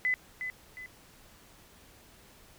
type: tone with echo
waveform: sine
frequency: 2011 Hz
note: B6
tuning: 31 cents sharp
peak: -25 dBFS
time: 0.05-0.14 s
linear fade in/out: 0 ms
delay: 360 ms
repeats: 2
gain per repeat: -8 dB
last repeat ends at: 0.86 s
effects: pink hiss -57 dBFS RMS until 2.58 s